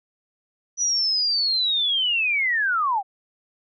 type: linear sweep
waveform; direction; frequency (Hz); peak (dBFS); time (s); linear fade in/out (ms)
sine; down; 5940 to 740; -19; 0.77-3.03; 50
effects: none